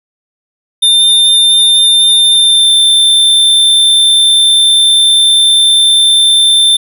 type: tone with pitch glide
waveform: square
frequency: 3602 to 3565 Hz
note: A7 to A7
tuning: +40 to +22 cents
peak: -5 dBFS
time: 0.82-6.77 s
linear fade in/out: 10 ms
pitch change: -18 cents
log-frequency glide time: 2.24-2.73 s
effects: none